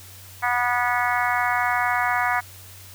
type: harmonic tone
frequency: 244.2 Hz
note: B3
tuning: 19 cents flat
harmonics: 3 / 4 / 5 / 6 / 7 / 8 / 9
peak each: -25 / -26 / -27 / -28 / -28 / -29 / -30 dBFS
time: 0.42-2.41 s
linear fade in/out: 20 ms
effects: added 94 Hz sine -45 dBFS peak until 2.94 s + white hiss -45 dBFS RMS until 2.94 s